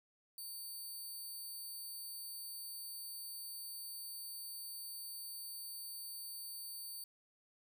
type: tone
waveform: 5% pulse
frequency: 4570 Hz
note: D8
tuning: 48 cents flat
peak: -38 dBFS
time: 0.38-7.04 s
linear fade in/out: 2 ms
effects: none